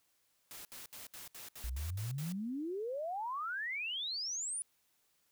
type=noise bursts; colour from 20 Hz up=white; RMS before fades=-49 dBFS; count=9; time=0.51-2.322 s; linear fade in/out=0 ms; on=140 ms; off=69 ms
type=exponential sweep; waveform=sine; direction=up; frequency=55.5 to 10000 Hz; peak=-36 dBFS; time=1.64-4.62 s; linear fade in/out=0 ms
effects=white hiss -75 dBFS RMS until 5.31 s